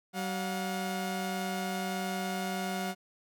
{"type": "tone pair together", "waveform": "sawtooth", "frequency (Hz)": [190.1, 718.8], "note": ["F#3", "F5"], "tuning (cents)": [47, 50], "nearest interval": "octave + major seventh", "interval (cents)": 2303, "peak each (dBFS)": [-30, -32], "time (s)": [0.13, 2.95], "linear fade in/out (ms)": 50, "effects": []}